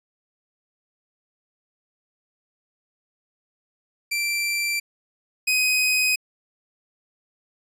sawtooth tone pair in turn, 2349 / 2511 Hz, D7 / D#7, 0 / +15 cents, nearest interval minor second, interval 115 cents, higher second, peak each -19 / -15 dBFS, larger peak second, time 4.11-4.8 / 5.47-6.16 s, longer neither, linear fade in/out 10 ms, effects resampled to 32000 Hz

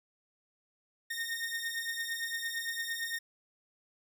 sawtooth beating tone pair, 1835 / 1843.8 Hz, A#6 / A#6, -28 / -19 cents, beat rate 8.8 Hz, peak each -35 / -33 dBFS, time 1.1-3.19 s, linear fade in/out 10 ms, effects none

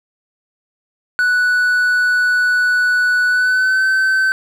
triangle tone with pitch glide, 1480 to 1536.6 Hz, F#6 to G6, 0 to -35 cents, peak -10 dBFS, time 1.19-4.32 s, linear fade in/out 0 ms, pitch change +65 cents, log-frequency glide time 3.28-3.85 s, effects none

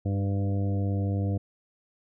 harmonic tone with a mistuned harmonic, 99.1 Hz, G2, 19 cents sharp, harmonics 1 / 2 / 3 / 4 / 5 / 6 / 7, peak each -25 / -33 / -35 / -45 / -39 / -45 / -44 dBFS, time 0.05-1.38 s, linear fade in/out 10 ms, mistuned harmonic 4, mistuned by -16 cents, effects none

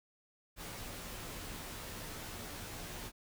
pink noise with comb filter, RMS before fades -45 dBFS, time 0.56-3.12 s, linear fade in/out 50 ms, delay 15 ms, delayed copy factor -0.6, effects none

